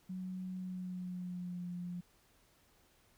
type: tone with pitch glide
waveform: sine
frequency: 185 to 176.65 Hz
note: F#3 to F3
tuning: 0 to +20 cents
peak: -39 dBFS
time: 0.09-2.01 s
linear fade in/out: 10 ms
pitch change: -80 cents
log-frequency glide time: 0.54-1.68 s
effects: pink hiss -69 dBFS RMS until 3.17 s